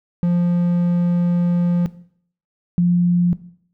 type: tone pair in turn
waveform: triangle / sine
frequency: 174.61 / 175.44 Hz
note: F3 / F3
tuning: 0 / +8 cents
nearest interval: unison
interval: 8 cents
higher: second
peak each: -12 dBFS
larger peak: neither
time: 0.23-1.86 / 2.78-3.33 s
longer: first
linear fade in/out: 0 ms
effects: noise-tail reverb RT60 0.6 s tail -17 dB re dry